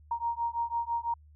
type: beating tone pair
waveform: sine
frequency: 932.3 / 938.3 Hz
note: A#5 / A#5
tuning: 0 / +11 cents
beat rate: 6 Hz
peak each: -32 / -32 dBFS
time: 0.11-1.14 s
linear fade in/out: 5 ms
effects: added 75 Hz sine -53 dBFS peak until 1.35 s